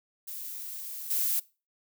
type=noise with level steps; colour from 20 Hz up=violet; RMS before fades=-39 / -28 dBFS; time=0.27-1.4 s; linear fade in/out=10 ms; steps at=1.1 s; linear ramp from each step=10 ms; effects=noise-tail reverb RT60 0.3 s tail -21 dB re dry